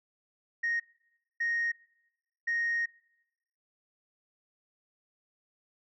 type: tone bursts at uneven times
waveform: sine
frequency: 1864.7 Hz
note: A#6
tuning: in tune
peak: -26 dBFS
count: 3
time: 0.63-0.8 / 1.4-1.72 / 2.47-2.86 s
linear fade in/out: 10 ms
effects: noise-tail reverb RT60 0.9 s tail -23 dB re dry + tanh soft clip ceiling -24 dBFS